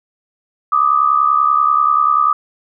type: tone pair together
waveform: sine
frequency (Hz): 1182.7 / 1253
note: D6 / D#6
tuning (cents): +12 / +12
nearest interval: minor second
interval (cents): 100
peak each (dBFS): -13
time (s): 0.72-2.33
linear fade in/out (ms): 5
effects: none